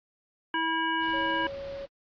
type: harmonic tone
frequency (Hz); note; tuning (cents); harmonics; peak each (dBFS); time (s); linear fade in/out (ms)
325; E4; -24; 1 / 3 / 5 / 7 / 9; -33 / -29 / -30 / -41 / -35; 0.54-1.47; 2
type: low-pass noise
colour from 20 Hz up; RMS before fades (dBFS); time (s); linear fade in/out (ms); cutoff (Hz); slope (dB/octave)
pink; -47; 0.99-1.88; 50; 4800; 48
type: tone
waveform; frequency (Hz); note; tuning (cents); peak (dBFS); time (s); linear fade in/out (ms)
sine; 554.4; C#5; 0; -35; 1.13-1.86; 10
effects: AAC 64 kbps